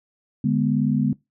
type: chord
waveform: sine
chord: G# diminished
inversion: second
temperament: equal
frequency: 146.83 / 207.7 / 246.9 Hz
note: D3 / G#3 / B3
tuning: 0 / 0 / 0 cents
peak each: -22 dBFS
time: 0.44-1.13 s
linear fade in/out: 5 ms
effects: noise-tail reverb RT60 0.2 s tail -21 dB re dry